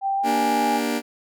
sine tone with pitch glide, 784 to 826.3 Hz, G5 to G#5, 0 to -9 cents, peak -20 dBFS, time 0.01-0.81 s, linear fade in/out 50 ms, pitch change +91 cents, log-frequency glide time 0.17-0.35 s
sawtooth chord, G minor, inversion first, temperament just, 235.2 / 294 / 392 Hz, Bb3 / D4 / G4, +16 / +2 / 0 cents, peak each -21 / -22 / -26 dBFS, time 0.23-1.02 s, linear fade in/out 50 ms
effects none

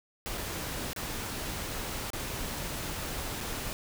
pink noise with dropouts, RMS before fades -36 dBFS, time 0.26-3.73 s, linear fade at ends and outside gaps 0 ms, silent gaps 0.374-0.378 / 0.932-0.962 / 2.103-2.133 / 3.406-3.41 s, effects none

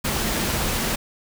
sine tone in noise, 220 Hz, A3, in tune, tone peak -33 dBFS, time 0.04-0.96 s, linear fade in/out 10 ms, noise pink, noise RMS -24 dBFS, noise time 0.04-0.96 s, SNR -12 dB, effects none

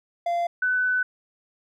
triangle / sine tone pair in turn, 690 / 1501.4 Hz, F5 / F#6, -21 / +25 cents, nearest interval octave + minor second, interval 1346 cents, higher second, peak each -20 dBFS, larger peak neither, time 0.26-0.47 / 0.62-1.03 s, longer second, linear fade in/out 5 ms, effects none

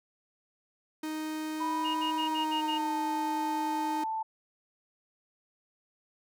45% pulse tone, 311.1 Hz, D#4, in tune, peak -33 dBFS, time 1.03-4.04 s, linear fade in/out 5 ms
sine tone with pitch glide, 980 to 883.2 Hz, B5 to A5, -14 to +6 cents, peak -30 dBFS, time 1.6-4.23 s, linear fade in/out 10 ms, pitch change -180 cents, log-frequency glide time 2.06-2.97 s
sine tone bursts, 2855 Hz, F7, 37 cents sharp, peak -33 dBFS, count 6, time 1.84-2.785 s, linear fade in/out 20 ms, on 110 ms, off 57 ms
effects none

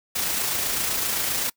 white noise with amplitude modulation, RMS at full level -24 dBFS, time 0.15-1.5 s, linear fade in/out 10 ms, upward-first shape sine, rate 27.7 Hz, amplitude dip 30%, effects noise-tail reverb RT60 0.1 s tail -24 dB re dry

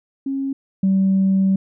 sine tone pair in turn, 271.9 / 192.26 Hz, C#4 / G3, -33 / -33 cents, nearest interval tritone, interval 600 cents, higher first, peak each -20 / -12 dBFS, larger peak second, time 0.26-0.53 / 0.83-1.56 s, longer second, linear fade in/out 5 ms, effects tanh soft clip ceiling -10 dBFS

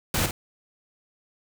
pink noise with echo, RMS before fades -24 dBFS, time 0.14-0.26 s, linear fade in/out 2 ms, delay 50 ms, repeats 1, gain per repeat -7 dB, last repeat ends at 0.31 s, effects none

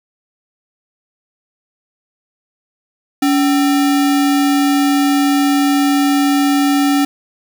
sine tone with sample-and-hold, 283 Hz, C#4, 36 cents sharp, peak -10 dBFS, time 3.22-7.05 s, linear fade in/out 5 ms, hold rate 1050 Hz, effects none

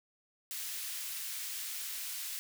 white high-pass noise, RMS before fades -40 dBFS, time 0.51-2.39 s, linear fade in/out 0 ms, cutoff 1900 Hz, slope 12 dB/octave, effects none

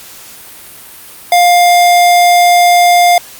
square tone, 704 Hz, F5, 14 cents sharp, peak -5 dBFS, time 1.32-3.18 s, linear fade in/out 2 ms, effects white hiss -33 dBFS RMS until 3.39 s + Opus 48 kbps

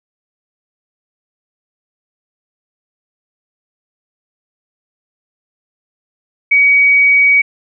sine tone, 2260 Hz, C#7, 33 cents sharp, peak -6 dBFS, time 6.51-7.42 s, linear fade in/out 10 ms, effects none

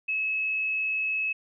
sine tone, 2583 Hz, E7, 36 cents flat, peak -25 dBFS, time 0.08-1.33 s, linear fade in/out 10 ms, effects none

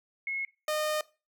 sine / sawtooth tone pair in turn, 2174 / 611.8 Hz, C#7 / D#5, -34 / -29 cents, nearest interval octave + minor seventh, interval 2195 cents, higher first, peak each -30 / -24 dBFS, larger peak second, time 0.27-0.45 / 0.68-1.01 s, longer second, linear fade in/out 2 ms, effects noise-tail reverb RT60 0.3 s tail -20 dB re dry

